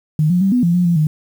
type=tone with pitch steps; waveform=sine; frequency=153.8 / 178.4 / 193.9 / 247.7 / 171.4 / 178.1 / 171.6 / 153.5 Hz; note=D#3 / F3 / G3 / B3 / F3 / F3 / F3 / D#3; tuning=-20 / +37 / -19 / +5 / -32 / +34 / -30 / -23 cents; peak=-11 dBFS; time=0.19-1.07 s; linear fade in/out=2 ms; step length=110 ms; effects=7-bit